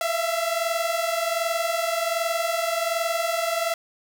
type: tone pair together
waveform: sawtooth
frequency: 658.7 / 680 Hz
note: E5 / F5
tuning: -1 / -46 cents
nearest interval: minor second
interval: 55 cents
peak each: -22 dBFS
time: 0.01-3.74 s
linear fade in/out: 2 ms
effects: none